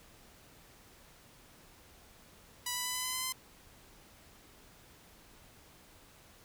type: tone with pitch steps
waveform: 5% pulse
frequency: 983 / 991 / 999 / 1007.1 / 1015.3 / 1023.6 / 1031.9 Hz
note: B5 / B5 / B5 / B5 / B5 / C6 / C6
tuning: -8 / +6 / +20 / +34 / +48 / -38 / -24 cents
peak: -22 dBFS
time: 2.66-3.325 s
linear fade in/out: 5 ms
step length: 95 ms
effects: pink hiss -59 dBFS RMS until 6.44 s